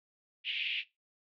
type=band-pass noise; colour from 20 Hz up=white; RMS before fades=-35 dBFS; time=0.44-0.84 s; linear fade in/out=50 ms; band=2400 to 3100 Hz; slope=48 dB/octave; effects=noise-tail reverb RT60 0.2 s tail -18 dB re dry + AAC 48 kbps